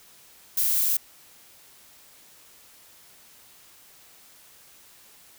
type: noise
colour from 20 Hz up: violet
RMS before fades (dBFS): -23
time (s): 0.57-0.97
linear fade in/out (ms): 5
effects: white hiss -53 dBFS RMS until 5.38 s